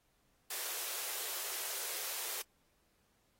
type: high-pass noise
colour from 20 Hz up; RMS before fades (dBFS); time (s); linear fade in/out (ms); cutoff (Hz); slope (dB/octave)
white; -40; 0.5-2.42; 5; 350; 96
effects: pink hiss -75 dBFS RMS until 3.39 s + AAC 48 kbps